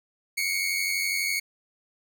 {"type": "tone pair together", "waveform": "sawtooth", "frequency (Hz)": [2161, 2253], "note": ["C#7", "C#7"], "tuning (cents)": [-45, 28], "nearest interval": "minor second", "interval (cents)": 73, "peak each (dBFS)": [-24, -25], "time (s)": [0.37, 1.4], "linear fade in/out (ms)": 10, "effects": []}